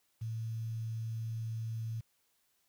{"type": "tone with quantisation", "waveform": "sine", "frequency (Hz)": 112.7, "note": "A2", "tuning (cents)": 42, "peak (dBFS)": -35, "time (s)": [0.21, 2.01], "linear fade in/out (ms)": 10, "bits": 10, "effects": ["white hiss -75 dBFS RMS until 2.68 s"]}